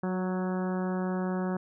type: harmonic tone with a mistuned harmonic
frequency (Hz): 185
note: F#3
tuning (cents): 0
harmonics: 1 / 2 / 3 / 4 / 5 / 6 / 7 / 8 / 9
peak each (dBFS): -29 / -35 / -39 / -41 / -43 / -45 / -46 / -47 / -48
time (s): 0.03-1.57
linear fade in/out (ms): 5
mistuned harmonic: 2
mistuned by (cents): -19
effects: none